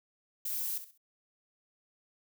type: noise with echo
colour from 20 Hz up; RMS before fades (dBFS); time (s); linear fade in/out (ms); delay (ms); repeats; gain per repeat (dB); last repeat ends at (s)
violet; -35; 0.45-0.78; 5; 66; 3; -11; 0.978
effects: none